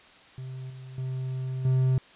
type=tone with level steps; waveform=triangle; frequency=130 Hz; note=C3; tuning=11 cents flat; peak=-33 / -38 / -27 / -18 dBFS; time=0.38-1.98 s; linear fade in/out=0 ms; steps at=0.7 / 0.98 / 1.65 s; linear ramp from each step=2 ms; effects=white hiss -53 dBFS RMS until 2.15 s + resampled to 8000 Hz